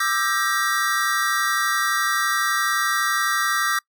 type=chord; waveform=square; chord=E half-diminished seventh; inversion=third; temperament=just; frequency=1186.7 / 1318.5 / 1582.2 / 1898.7 Hz; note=D6 / E6 / G6 / Bb6; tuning=+18 / 0 / +16 / +31 cents; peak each=-26 dBFS; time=0-3.79 s; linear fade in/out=5 ms; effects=noise-tail reverb RT60 0.1 s tail -25 dB re dry